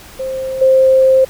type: tone with level steps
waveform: sine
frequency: 526 Hz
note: C5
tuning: 9 cents sharp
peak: -18 / -6 dBFS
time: 0.19-1.25 s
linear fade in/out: 10 ms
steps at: 0.61 s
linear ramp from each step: 10 ms
effects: pink hiss -37 dBFS RMS until 1.29 s